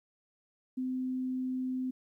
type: tone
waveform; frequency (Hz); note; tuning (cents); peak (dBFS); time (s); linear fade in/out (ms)
sine; 256.8; C4; -32; -31; 0.77-1.91; 10
effects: 12-bit